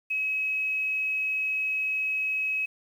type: tone with quantisation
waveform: sine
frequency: 2557 Hz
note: D#7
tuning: 47 cents sharp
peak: -25 dBFS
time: 0.1-2.66 s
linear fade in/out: 10 ms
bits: 9
effects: none